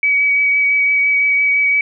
sine tone with vibrato, 2272 Hz, C#7, 42 cents sharp, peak -11 dBFS, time 0.03-1.81 s, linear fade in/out 2 ms, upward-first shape triangle, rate 5.9 Hz, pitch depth 15 cents each way, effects none

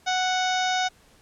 harmonic tone, 740 Hz, F#5, in tune, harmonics 1 / 2 / 3 / 4 / 5 / 6 / 7 / 8 / 9, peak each -24 / -29 / -33 / -36 / -31 / -42 / -36 / -38 / -40 dBFS, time 0.06-0.89 s, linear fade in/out 20 ms, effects pink hiss -57 dBFS RMS until 1.21 s + low-pass 11000 Hz 12 dB/octave

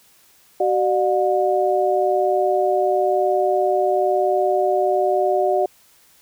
sine tone cluster, 377.5 / 600 / 721 Hz, F#4 / D5 / F#5, +35 / +37 / -45 cents, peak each -20 dBFS, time 0.6-5.66 s, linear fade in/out 5 ms, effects white hiss -54 dBFS RMS until 6.21 s

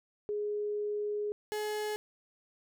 sine / 35% pulse tone pair in turn, 416.5 / 423.5 Hz, G#4 / G#4, +5 / +34 cents, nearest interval unison, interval 29 cents, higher second, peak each -31 / -31 dBFS, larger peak neither, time 0.29-1.32 / 1.52-1.96 s, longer first, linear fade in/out 0 ms, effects none

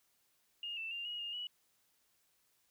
sine tone with pitch steps, 2840 / 2662 / 2792 / 2891 / 2831 / 2935 Hz, F7 / E7 / F7 / F#7 / F7 / F#7, +28 / +16 / -1 / -41 / +23 / -15 cents, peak -39 dBFS, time 0.63-1.47 s, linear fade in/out 2 ms, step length 140 ms, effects white hiss -75 dBFS RMS until 2.7 s

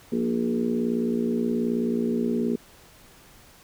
harmonic tone with a mistuned harmonic, 58.8 Hz, A#1, 16 cents sharp, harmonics 3 / 4 / 5 / 6 / 7 / 8, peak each -35 / -24 / -37 / -32 / -29 / -36 dBFS, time 0.12-2.56 s, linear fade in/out 5 ms, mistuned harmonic 5, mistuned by +22 cents, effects pink hiss -52 dBFS RMS until 3.63 s

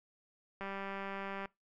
click train, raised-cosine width 0.5 ms, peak -27 dBFS, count 167, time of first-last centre 0.61-1.457 s, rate 196 Hz, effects noise-tail reverb RT60 0.2 s tail -23 dB re dry

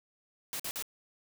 white noise bursts, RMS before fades -37 dBFS, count 3, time 0.53-0.824 s, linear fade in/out 0 ms, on 66 ms, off 48 ms, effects none

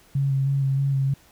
sine tone with vibrato, 136.9 Hz, C#3, 21 cents flat, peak -19 dBFS, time 0.15-1.14 s, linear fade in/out 5 ms, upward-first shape square, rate 3.2 Hz, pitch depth 18 cents each way, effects pink hiss -55 dBFS RMS until 1.31 s

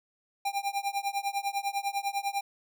square tone with tremolo, 798 Hz, G5, 31 cents sharp, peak -26 dBFS, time 0.45-2.41 s, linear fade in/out 5 ms, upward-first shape triangle, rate 10 Hz, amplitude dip 100%, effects none

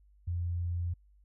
sine tone, 86.8 Hz, F2, 10 cents flat, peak -30 dBFS, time 0.27-0.94 s, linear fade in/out 10 ms, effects added 50 Hz sine -59 dBFS peak until 1.24 s

